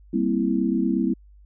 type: chord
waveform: sine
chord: C dominant seventh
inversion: second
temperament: equal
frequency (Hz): 196 / 233.1 / 261.6 / 329.6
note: G3 / Bb3 / C4 / E4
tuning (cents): 0 / 0 / 0 / 0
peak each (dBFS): -25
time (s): 0.13-1.14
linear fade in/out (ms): 10
effects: added 50 Hz sine -47 dBFS peak until 1.45 s